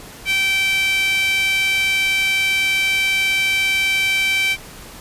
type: tone with high-pass filter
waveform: sawtooth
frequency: 776 Hz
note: G5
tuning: 18 cents flat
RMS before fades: -18 dBFS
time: 0.25-4.57 s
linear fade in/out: 50 ms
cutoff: 2500 Hz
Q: 8.5
effects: pink hiss -38 dBFS RMS until 5 s + resampled to 32000 Hz